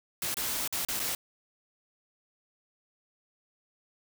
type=noise with dropouts; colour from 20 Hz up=white; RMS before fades=-32 dBFS; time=0.22-1.15 s; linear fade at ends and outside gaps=2 ms; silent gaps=0.343-0.369 / 0.677-0.725 / 0.85-0.885 / 0.995-0.999 s; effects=none